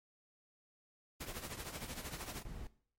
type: noise with tremolo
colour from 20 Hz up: pink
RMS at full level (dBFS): -42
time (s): 1.2-2.43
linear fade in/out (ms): 10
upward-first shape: triangle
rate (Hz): 13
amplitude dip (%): 75
type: noise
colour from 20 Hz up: brown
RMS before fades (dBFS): -45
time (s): 2.45-2.67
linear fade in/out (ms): 2
effects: noise-tail reverb RT60 0.5 s tail -17 dB re dry + MP3 64 kbps